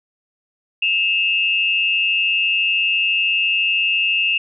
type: tone pair together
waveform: sine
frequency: 2606 / 2794 Hz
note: E7 / F7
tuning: -20 / 0 cents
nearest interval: minor second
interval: 120 cents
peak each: -18 dBFS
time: 0.82-4.38 s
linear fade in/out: 5 ms
effects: none